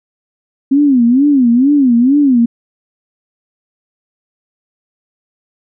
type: tone with vibrato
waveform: sine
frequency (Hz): 261.6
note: C4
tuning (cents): 0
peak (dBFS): -6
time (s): 0.71-2.46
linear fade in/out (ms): 10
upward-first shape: sine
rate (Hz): 2.2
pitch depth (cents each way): 200
effects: none